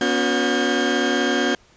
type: tone cluster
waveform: 30% pulse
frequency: 245.1 / 280.7 / 361.8 / 1604 Hz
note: B3 / C#4 / F#4 / G6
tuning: -13 / +22 / -39 / +39 cents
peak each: -21 dBFS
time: 0.01-1.55 s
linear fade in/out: 2 ms
effects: pink hiss -54 dBFS RMS until 1.76 s + resampled to 16000 Hz